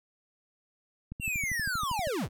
click train, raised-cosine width 5 ms, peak -26 dBFS, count 13, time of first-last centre 1.12-2.072 s, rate 12.6 Hz
square linear sweep, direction down, 2794 to 34.65 Hz, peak -30 dBFS, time 1.2-2.29 s, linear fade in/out 50 ms
effects none

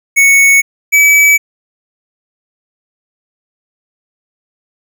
square tone pair in turn, 2217 / 2291 Hz, C#7 / D7, 0 / -44 cents, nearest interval minor second, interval 56 cents, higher second, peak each -5 dBFS, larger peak neither, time 0.16-0.62 / 0.92-1.38 s, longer neither, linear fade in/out 20 ms, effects none

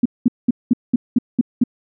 sine tone bursts, 242.1 Hz, B3, 34 cents flat, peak -9 dBFS, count 8, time 0.03-1.638 s, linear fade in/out 5 ms, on 26 ms, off 200 ms, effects none

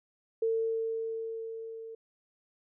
sine tone with level ramp, 450.5 Hz, A4, 41 cents sharp, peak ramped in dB -25 to -41 dBFS, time 0.42-1.95 s, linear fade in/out 5 ms, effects none

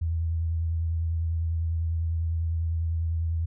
sine tone with vibrato, 82.3 Hz, E2, 2 cents flat, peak -24 dBFS, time 0.01-3.46 s, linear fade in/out 10 ms, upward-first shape triangle, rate 10 Hz, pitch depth 34 cents each way, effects none

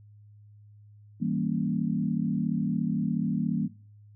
sine chord, E diminished seventh, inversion none, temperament equal with one note detuned, 161.98 / 196 / 233.1 / 277.2 Hz, E3 / G3 / Bb3 / Db4, -30 / 0 / 0 / 0 cents, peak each -31 / -31 / -29 / -35 dBFS, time 1.2-3.68 s, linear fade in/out 20 ms, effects noise-tail reverb RT60 0.4 s tail -17 dB re dry + added 104 Hz sine -50 dBFS peak until 4.15 s

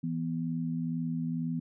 sine tone pair together, 164.81 / 246.9 Hz, E3 / B3, 0 / 0 cents, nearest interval perfect fifth, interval 700 cents, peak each -32 / -33 dBFS, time 0.03-1.6 s, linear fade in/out 10 ms, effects none

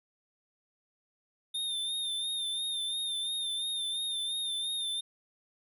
square tone with vibrato, 3624 Hz, A#7, 50 cents flat, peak -32 dBFS, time 1.54-5.01 s, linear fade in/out 10 ms, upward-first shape sine, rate 2.9 Hz, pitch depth 48 cents each way, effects none

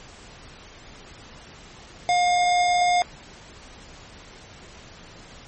square tone, 712 Hz, F5, 33 cents sharp, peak -18 dBFS, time 2.09-3.02 s, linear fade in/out 0 ms, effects pink hiss -45 dBFS RMS until 5.47 s + MP3 32 kbps

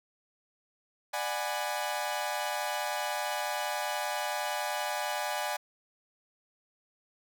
sawtooth chord, G# half-diminished seventh, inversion second, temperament equal with one note detuned, 595.5 / 740 / 830.6 / 987.8 Hz, D5 / F#5 / G#5 / B5, +24 / 0 / 0 / 0 cents, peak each -33 / -33 / -31 / -36 dBFS, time 1.13-5.57 s, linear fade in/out 10 ms, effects none

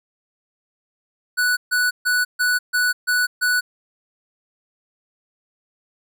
square tone bursts, 1480 Hz, F#6, in tune, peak -17 dBFS, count 7, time 1.37-3.61 s, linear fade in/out 20 ms, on 200 ms, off 140 ms, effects none

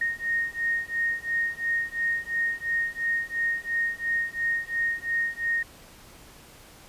sine beating tone pair, 1855 / 1857.9 Hz, A#6 / A#6, -9 / -6 cents, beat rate 2.9 Hz, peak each -28 dBFS, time 0.01-5.63 s, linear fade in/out 5 ms, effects pink hiss -50 dBFS RMS until 6.88 s + resampled to 32000 Hz

